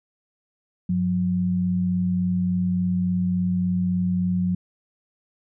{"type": "tone pair together", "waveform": "sine", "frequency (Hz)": [97, 180.49], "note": ["G2", "F#3"], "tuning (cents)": [-18, -43], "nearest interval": "major seventh", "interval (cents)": 1075, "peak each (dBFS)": [-29, -20], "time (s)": [0.89, 4.55], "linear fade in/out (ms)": 5, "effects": []}